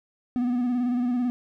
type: tone with vibrato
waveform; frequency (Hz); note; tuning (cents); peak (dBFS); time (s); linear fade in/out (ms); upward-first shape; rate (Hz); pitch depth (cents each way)
triangle; 245.8; B3; -8; -20; 0.36-1.3; 0; square; 18; 36
effects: none